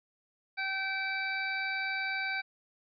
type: harmonic tone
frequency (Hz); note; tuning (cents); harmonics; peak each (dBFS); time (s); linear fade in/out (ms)
772; G5; -27; 1 / 2 / 3 / 5 / 6; -40 / -35 / -34 / -45 / -45; 0.57-2.42; 20
effects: none